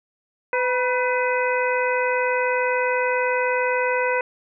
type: harmonic tone with a mistuned harmonic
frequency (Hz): 503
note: B4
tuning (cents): +32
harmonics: 1 / 2 / 3 / 4 / 5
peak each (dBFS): -22 / -25 / -27 / -28 / -29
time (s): 0.53-4.21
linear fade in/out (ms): 2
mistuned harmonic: 2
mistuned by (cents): -56
effects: none